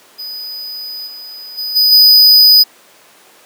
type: tone with level steps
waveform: square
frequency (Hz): 4978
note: D#8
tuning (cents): 0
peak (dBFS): -24 / -29 / -19 / -8 / -4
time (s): 0.18-2.64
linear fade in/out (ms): 20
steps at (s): 1.06 / 1.57 / 1.75 / 1.91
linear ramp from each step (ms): 20
effects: pink hiss -44 dBFS RMS until 3.45 s + high-pass 400 Hz 12 dB/octave